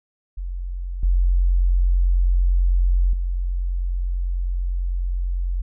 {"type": "tone with level steps", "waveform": "sine", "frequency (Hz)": 44.55, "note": "F1", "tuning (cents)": 35, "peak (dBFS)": [-25, -14, -20], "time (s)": [0.37, 5.62], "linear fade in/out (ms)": 10, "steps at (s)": [1.03, 3.13], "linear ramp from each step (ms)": 2, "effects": []}